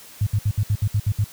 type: tone bursts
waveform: sine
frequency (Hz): 103.83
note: G#2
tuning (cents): 0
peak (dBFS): -16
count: 9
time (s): 0.21-1.243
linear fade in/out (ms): 5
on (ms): 57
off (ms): 65
effects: white hiss -44 dBFS RMS until 1.32 s